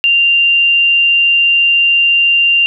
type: tone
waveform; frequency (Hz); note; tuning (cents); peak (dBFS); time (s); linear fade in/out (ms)
sine; 2783; F7; -7; -7; 0.04-2.66; 0
effects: none